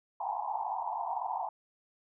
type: band-pass noise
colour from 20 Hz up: white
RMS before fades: -35 dBFS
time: 0.2-1.49 s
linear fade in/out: 2 ms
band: 710 to 980 Hz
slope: 96 dB/octave
effects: none